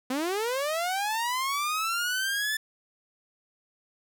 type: linear sweep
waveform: sawtooth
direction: up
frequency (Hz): 246.4 to 1760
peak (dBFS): -23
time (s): 0.1-2.57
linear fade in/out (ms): 5
effects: none